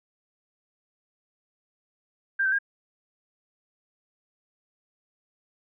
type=tone with pitch steps; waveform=sine; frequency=1587 / 1539 / 1618 Hz; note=G6 / G6 / G#6; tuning=+21 / -32 / -46 cents; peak=-21 dBFS; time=2.39-2.588 s; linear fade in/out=10 ms; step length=66 ms; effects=none